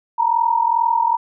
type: tone pair together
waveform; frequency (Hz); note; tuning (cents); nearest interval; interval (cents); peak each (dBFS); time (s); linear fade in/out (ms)
sine; 914.6 / 957; A#5 / A#5; -33 / +45; minor second; 78; -17 / -17; 0.18-1.17; 10
effects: none